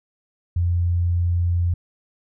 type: tone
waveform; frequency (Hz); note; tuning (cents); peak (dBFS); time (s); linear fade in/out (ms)
sine; 87; F2; -6; -17; 0.56-1.74; 5
effects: none